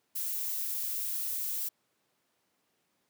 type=noise; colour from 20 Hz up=violet; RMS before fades=-34 dBFS; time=0.15-1.69 s; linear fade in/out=10 ms; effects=pink hiss -75 dBFS RMS until 3.09 s + high-pass 200 Hz 12 dB/octave